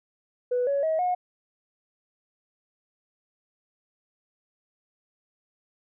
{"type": "tone with pitch steps", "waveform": "sine", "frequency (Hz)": [493.9, 560.8, 636.8, 723.1], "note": ["B4", "C#5", "D#5", "F#5"], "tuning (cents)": [0, 20, 40, -40], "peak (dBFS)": -21, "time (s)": [0.51, 1.15], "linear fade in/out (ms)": 10, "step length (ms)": 160, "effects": ["tanh soft clip ceiling -18 dBFS"]}